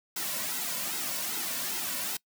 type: noise with flanger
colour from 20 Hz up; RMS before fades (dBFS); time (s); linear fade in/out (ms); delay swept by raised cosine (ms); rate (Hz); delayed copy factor
white; -33; 0.16-2.17; 5; 1.7 to 2.49; 2.5; -0.65
effects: noise-tail reverb RT60 0.1 s tail -23 dB re dry + high-pass 150 Hz 12 dB/octave